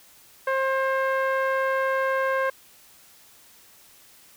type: tone with low-pass filter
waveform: sawtooth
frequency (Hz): 532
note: C5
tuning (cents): +29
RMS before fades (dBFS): -24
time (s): 0.47-2.5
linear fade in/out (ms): 5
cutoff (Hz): 1600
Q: 2.1
effects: white hiss -53 dBFS RMS until 4.36 s